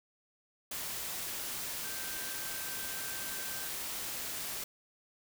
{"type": "tone in noise", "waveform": "sine", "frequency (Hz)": 1561, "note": "G6", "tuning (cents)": -8, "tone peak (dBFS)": -47, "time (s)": [1.84, 3.68], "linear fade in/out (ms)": 5, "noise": "white", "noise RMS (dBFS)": -39, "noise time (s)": [0.71, 4.64], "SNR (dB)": -11, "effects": []}